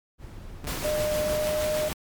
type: noise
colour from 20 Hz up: brown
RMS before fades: -40 dBFS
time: 0.18-1.06 s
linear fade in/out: 50 ms
type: tone with exponential decay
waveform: sawtooth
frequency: 146.6 Hz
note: D3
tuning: 3 cents flat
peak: -30 dBFS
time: 0.64-0.76 s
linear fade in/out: 5 ms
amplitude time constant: 24 ms
type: noise with tremolo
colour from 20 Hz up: pink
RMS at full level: -31 dBFS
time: 0.67-1.93 s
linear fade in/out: 0 ms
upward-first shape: sine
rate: 6.5 Hz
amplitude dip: 25%
type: tone with pitch glide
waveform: sine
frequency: 606 to 611.3 Hz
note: D#5 to D#5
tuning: -46 to -31 cents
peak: -24 dBFS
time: 0.84-1.89 s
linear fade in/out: 10 ms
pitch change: +15 cents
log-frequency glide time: 1.14-1.76 s
effects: MP3 96 kbps